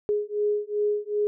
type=beating tone pair; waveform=sine; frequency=415.3 / 417.9 Hz; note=G#4 / G#4; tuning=0 / +11 cents; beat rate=2.6 Hz; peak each=-26 dBFS; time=0.09-1.27 s; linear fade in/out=0 ms; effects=none